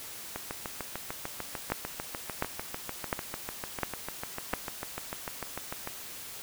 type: two click trains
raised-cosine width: 0.5 ms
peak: -12 / -19 dBFS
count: 5 / 38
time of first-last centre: 1.72-4.537 / 0.36-5.874 s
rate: 1.42 / 6.71 Hz
effects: white hiss -43 dBFS RMS until 6.42 s